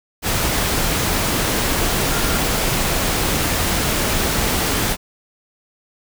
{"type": "tone in noise", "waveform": "sine", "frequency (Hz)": 1396.9, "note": "F6", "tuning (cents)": 0, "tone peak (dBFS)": -29, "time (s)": [2.1, 2.41], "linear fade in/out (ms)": 50, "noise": "pink", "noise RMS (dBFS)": -19, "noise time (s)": [0.22, 4.97], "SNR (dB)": -13, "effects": []}